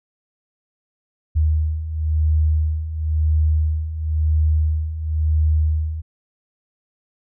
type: beating tone pair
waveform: sine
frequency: 77 / 77.97 Hz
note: D#2 / D#2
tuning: -17 / +4 cents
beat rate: 0.97 Hz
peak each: -22 / -17 dBFS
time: 1.35-6.02 s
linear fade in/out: 20 ms
effects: none